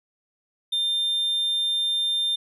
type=tone; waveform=triangle; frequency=3600 Hz; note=A7; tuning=39 cents sharp; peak=-20 dBFS; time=0.72-2.36 s; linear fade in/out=10 ms; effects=resampled to 32000 Hz